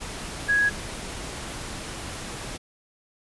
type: tone in noise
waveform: sine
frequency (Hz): 1661.2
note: G#6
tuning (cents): 0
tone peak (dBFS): -18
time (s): 0.48-0.7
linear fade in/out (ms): 20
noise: pink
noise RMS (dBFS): -35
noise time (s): 0-2.58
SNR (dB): +14
effects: resampled to 24000 Hz